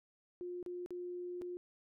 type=tone with dropouts; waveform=sine; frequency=355.6 Hz; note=F4; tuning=31 cents sharp; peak=-40 dBFS; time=0.41-1.57 s; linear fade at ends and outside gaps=0 ms; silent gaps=0.628-0.662 / 0.861-0.906 / 1.414-1.419 s; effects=none